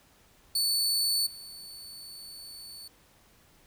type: tone with level steps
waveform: sawtooth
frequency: 4473 Hz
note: C#8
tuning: 15 cents sharp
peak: -22 / -40 dBFS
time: 0.55-2.88 s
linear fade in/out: 5 ms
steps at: 1.26 s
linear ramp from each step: 10 ms
effects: pink hiss -61 dBFS RMS until 3.66 s